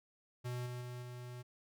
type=tone with level steps; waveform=square; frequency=123.4 Hz; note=B2; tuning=1 cent flat; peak=-39 / -42 / -44 / -46 dBFS; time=0.44-1.43 s; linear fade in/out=20 ms; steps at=0.66 / 0.81 / 1.02 s; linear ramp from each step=5 ms; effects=none